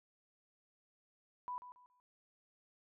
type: tone with echo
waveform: sine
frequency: 990 Hz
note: B5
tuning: 4 cents sharp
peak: -39 dBFS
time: 1.48-1.58 s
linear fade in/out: 0 ms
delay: 140 ms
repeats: 3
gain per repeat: -11 dB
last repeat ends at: 2 s
effects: none